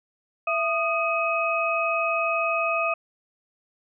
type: tone cluster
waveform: sine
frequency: 666 / 1234 / 2544 Hz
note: E5 / D#6 / D#7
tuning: +18 / -15 / +38 cents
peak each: -26 dBFS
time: 0.47-2.94 s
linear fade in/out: 5 ms
effects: none